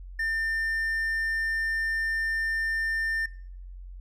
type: tone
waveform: triangle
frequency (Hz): 1800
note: A6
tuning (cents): +39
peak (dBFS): -24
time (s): 0.19-3.26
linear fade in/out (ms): 5
effects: noise-tail reverb RT60 0.6 s tail -22 dB re dry + added 45 Hz sine -39 dBFS peak until 4 s